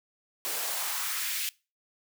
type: noise with high-pass filter sweep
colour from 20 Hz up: white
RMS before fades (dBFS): -32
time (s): 0.45-1.49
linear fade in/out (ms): 0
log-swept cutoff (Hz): 400 to 2600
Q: 1.6
effects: noise-tail reverb RT60 0.3 s tail -23 dB re dry